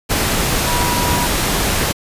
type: tone in noise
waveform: sine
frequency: 969 Hz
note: B5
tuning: 33 cents flat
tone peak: -20 dBFS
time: 0.66-1.27 s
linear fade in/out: 20 ms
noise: pink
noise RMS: -17 dBFS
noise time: 0.09-1.93 s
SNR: -6 dB
effects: resampled to 32000 Hz